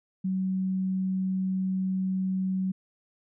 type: tone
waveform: sine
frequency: 188.3 Hz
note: F#3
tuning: 31 cents sharp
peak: -25 dBFS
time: 0.24-2.72 s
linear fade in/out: 10 ms
effects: none